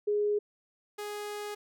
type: tone pair in turn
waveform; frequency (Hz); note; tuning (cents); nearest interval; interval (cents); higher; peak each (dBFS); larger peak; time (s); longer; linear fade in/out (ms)
sine / sawtooth; 415.4 / 415.4; G#4 / G#4; 0 / 0; unison; 0; neither; -25 / -32; first; 0.07-0.39 / 0.98-1.55; second; 10
effects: none